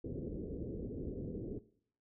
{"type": "low-pass noise", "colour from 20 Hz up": "white", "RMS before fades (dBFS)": -42, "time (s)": [0.04, 1.59], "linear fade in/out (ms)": 5, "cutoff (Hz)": 460, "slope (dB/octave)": 48, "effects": ["noise-tail reverb RT60 0.6 s tail -18 dB re dry"]}